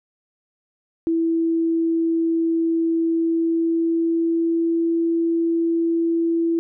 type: tone with pitch glide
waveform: sine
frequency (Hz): 329.6 to 333.2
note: E4 to E4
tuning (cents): 0 to +19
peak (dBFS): -17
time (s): 1.07-6.59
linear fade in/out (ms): 0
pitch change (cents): +19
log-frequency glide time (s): 3.04-4.92
effects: none